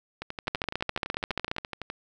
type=two click trains; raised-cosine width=0.3 ms; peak=-11 / -18 dBFS; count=17 / 21; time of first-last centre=0.48-1.583 / 0.22-1.901 s; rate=14.5 / 11.9 Hz; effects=none